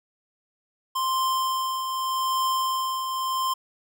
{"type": "tone with tremolo", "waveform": "square", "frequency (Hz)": 1046.5, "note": "C6", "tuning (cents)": 0, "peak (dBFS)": -22, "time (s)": [0.95, 3.54], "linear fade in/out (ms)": 10, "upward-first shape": "triangle", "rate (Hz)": 0.83, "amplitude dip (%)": 50, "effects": []}